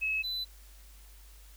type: tone pair in turn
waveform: sine / triangle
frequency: 2579 / 4001 Hz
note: E7 / B7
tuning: -39 / +22 cents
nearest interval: minor sixth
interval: 761 cents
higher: second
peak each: -28 / -31 dBFS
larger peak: first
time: 0.01-0.23 / 0.23-0.45 s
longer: neither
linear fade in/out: 20 ms
effects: added 50 Hz sine -51 dBFS peak until 1.56 s + white hiss -59 dBFS RMS until 1.56 s